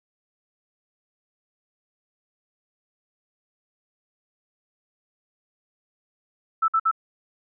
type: tone bursts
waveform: sine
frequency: 1318.5 Hz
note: E6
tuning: in tune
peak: -17 dBFS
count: 3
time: 6.62-6.914 s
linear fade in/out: 10 ms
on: 62 ms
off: 54 ms
effects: none